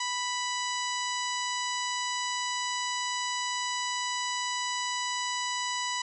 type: harmonic tone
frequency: 987.8 Hz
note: B5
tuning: in tune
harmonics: 1 / 2 / 3 / 4 / 5 / 6 / 7 / 8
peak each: -33 / -36 / -38 / -39 / -40 / -41 / -41 / -42 dBFS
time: 0-6.02 s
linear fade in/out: 5 ms
effects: none